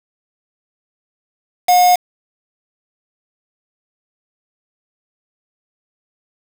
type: tone with quantisation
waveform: triangle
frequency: 720 Hz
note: F#5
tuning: 47 cents flat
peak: -6 dBFS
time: 1.68-1.96 s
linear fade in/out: 10 ms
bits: 3
effects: none